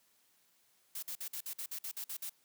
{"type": "noise bursts", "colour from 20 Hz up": "blue", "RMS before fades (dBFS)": -41, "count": 11, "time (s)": [0.95, 2.296], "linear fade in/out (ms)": 5, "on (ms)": 76, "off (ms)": 51, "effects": ["white hiss -71 dBFS RMS until 2.44 s", "high-pass 100 Hz 12 dB/octave"]}